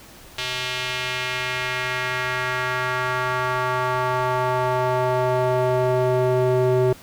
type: tone with band-pass filter sweep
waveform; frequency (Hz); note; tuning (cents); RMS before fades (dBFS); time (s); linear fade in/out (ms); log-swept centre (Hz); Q
square; 126.8; B2; +46; -22; 0.38-6.93; 5; 3300 to 420; 1.6
effects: pink hiss -45 dBFS RMS until 7.02 s